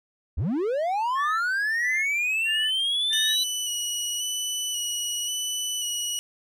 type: linear sweep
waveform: triangle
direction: up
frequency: 55 to 3993 Hz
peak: -21 dBFS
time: 0.37-3.44 s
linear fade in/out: 10 ms
type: tone bursts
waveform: sine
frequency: 1760 Hz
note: A6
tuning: in tune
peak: -28 dBFS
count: 4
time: 1.15-3.36 s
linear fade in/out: 50 ms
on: 260 ms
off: 390 ms
type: tone with vibrato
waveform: 20% pulse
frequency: 2951 Hz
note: F#7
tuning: 5 cents flat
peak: -21 dBFS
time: 3.13-6.19 s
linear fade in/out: 0 ms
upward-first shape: square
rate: 0.93 Hz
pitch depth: 19 cents each way
effects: none